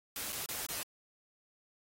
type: noise with dropouts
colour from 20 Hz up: white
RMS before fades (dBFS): -39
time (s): 0.16-0.83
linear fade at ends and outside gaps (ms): 1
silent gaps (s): 0.323-0.327 / 0.46-0.488 / 0.665-0.688
effects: AAC 48 kbps